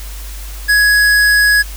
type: tone with hard clipping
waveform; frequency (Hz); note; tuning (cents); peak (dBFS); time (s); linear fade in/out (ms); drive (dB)
sine; 1672; G#6; +11; -9; 0.68-1.63; 20; 16
effects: added 50 Hz sine -25 dBFS peak until 1.76 s + white hiss -34 dBFS RMS until 1.76 s